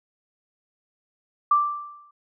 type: tone with exponential decay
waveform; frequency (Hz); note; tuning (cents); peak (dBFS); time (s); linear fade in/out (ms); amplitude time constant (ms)
sine; 1174.7; D6; 0; -13; 1.51-2.11; 5; 130
effects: none